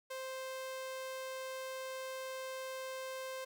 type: tone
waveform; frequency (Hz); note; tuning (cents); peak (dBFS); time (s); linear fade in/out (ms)
sawtooth; 523.3; C5; 0; -37; 0.1-3.45; 10
effects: none